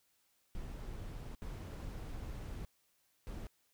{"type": "noise bursts at uneven times", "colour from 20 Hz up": "brown", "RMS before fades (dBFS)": -44, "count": 3, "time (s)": [[0.55, 1.35], [1.42, 2.65], [3.27, 3.47]], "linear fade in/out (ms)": 0, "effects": ["white hiss -75 dBFS RMS until 3.73 s"]}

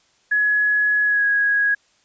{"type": "tone with pitch glide", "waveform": "sine", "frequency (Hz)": [1687, 1656.1], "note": ["G#6", "G#6"], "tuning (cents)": [27, -5], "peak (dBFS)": -15, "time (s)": [0.31, 1.75], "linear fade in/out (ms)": 10, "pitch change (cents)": -32, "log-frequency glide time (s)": [1.04, 1.25], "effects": ["white hiss -60 dBFS RMS until 2.04 s", "resampled to 16000 Hz"]}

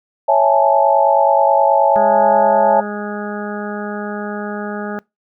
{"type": "chord", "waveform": "sine", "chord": "A major seventh", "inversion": "first", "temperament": "equal", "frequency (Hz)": [554.4, 659.3, 830.6, 880], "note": ["C#5", "E5", "G#5", "A5"], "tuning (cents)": [0, 0, 0, 0], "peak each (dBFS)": -15, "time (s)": [0.28, 2.81], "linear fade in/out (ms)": 10}
{"type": "harmonic tone", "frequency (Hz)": 207.2, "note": "G#3", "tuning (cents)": -4, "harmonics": [1, 2, 3, 4, 6, 7, 8], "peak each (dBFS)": [-25, -28, -30, -31, -33, -33, -34], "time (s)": [1.96, 4.99], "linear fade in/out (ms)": 0}
{"effects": ["noise-tail reverb RT60 0.2 s tail -24 dB re dry"]}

